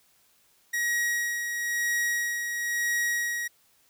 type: tone with tremolo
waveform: 45% pulse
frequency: 1900 Hz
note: A#6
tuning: 33 cents sharp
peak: -24 dBFS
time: 0.73-3.48 s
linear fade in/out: 10 ms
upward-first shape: sine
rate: 1 Hz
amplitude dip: 45%
effects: white hiss -64 dBFS RMS until 3.89 s